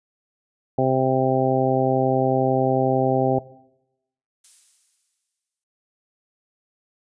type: harmonic tone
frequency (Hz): 131.1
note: C3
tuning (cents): +4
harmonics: 1 / 2 / 3 / 4 / 5 / 6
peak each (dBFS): -24 / -24 / -24 / -24 / -24 / -24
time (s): 0.78-3.39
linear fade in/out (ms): 5
type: noise with exponential decay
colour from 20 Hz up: violet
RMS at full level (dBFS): -42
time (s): 4.44-5.64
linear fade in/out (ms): 5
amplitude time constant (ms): 260
effects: noise-tail reverb RT60 0.9 s tail -20 dB re dry + resampled to 22050 Hz